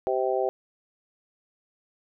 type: harmonic tone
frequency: 129.5 Hz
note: C3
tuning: 17 cents flat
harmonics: 3 / 4 / 5 / 6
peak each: -27 / -28 / -29 / -30 dBFS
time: 0.07-0.49 s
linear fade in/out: 0 ms
effects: none